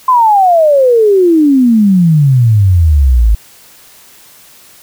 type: exponential sweep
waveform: sine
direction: down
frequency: 1046.5 to 51.2 Hz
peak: -4 dBFS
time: 0.08-3.35 s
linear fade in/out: 5 ms
effects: white hiss -40 dBFS RMS until 4.82 s